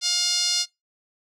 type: tone with band-pass filter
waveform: 5% pulse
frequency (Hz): 709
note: F5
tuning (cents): +26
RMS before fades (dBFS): -23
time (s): 0.01-0.66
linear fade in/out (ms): 50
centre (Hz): 4700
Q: 2.4
effects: noise-tail reverb RT60 0.2 s tail -25 dB re dry